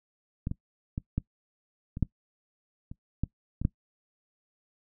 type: clicks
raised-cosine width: 5 ms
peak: -18 / -20 / -19 / -15 / -24 / -12 / -28 / -15 / -20 / -12 dBFS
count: 10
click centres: 0.471 / 0.514 / 0.979 / 1.18 / 1.971 / 2.027 / 2.915 / 3.236 / 3.616 / 3.651 s
effects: noise-tail reverb RT60 0.1 s tail -21 dB re dry